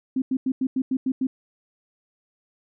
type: tone bursts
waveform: sine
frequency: 261.5 Hz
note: C4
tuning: 1 cent flat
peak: -20 dBFS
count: 8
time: 0.16-1.27 s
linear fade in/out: 5 ms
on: 60 ms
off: 90 ms
effects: none